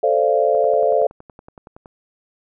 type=chord; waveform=sine; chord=D minor seventh; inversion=second; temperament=equal with one note detuned; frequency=440 / 523.3 / 587.3 / 686.9 Hz; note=A4 / C5 / D5 / F5; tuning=0 / 0 / 0 / -29 cents; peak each=-19 dBFS; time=0.03-1.07 s; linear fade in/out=5 ms
type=click train; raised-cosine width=1 ms; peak=-26 dBFS; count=15; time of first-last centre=0.55-1.858 s; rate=10.7 Hz
effects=none